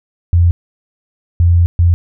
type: tone bursts at uneven times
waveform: sine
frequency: 86.2 Hz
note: F2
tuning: 22 cents flat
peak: -6 dBFS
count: 3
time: 0.33-0.51 / 1.4-1.66 / 1.79-1.94 s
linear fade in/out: 0 ms
effects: none